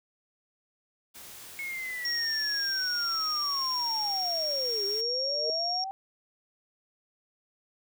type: noise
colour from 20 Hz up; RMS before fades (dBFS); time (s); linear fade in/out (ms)
white; -46; 1.14-5.02; 20
type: linear two-way sweep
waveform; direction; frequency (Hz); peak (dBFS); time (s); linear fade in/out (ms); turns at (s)
sine; down then up; 2195 to 392 to 784; -33; 1.59-5.91; 0; 4.85
type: tone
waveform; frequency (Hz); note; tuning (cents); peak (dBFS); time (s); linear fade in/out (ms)
sine; 5550; F8; -12; -28; 2.05-5.84; 2
type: tone with exponential growth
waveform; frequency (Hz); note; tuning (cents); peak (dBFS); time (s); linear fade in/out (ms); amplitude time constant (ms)
sine; 463.3; A#4; -11; -28; 5.21-5.5; 2; 63
effects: none